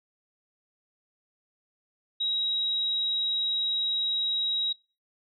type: tone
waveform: sine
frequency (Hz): 3830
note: A#7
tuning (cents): +46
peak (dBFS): -25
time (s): 2.2-4.73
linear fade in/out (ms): 10
effects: noise-tail reverb RT60 0.3 s tail -22 dB re dry